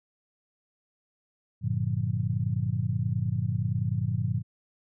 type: chord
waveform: sine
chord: G minor seventh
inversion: none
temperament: equal with one note detuned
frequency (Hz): 98 / 116.54 / 146.83 / 177.15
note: G2 / Bb2 / D3 / F3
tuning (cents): 0 / 0 / 0 / +25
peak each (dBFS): -31 / -28 / -32 / -34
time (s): 1.61-4.43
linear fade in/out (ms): 50
effects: none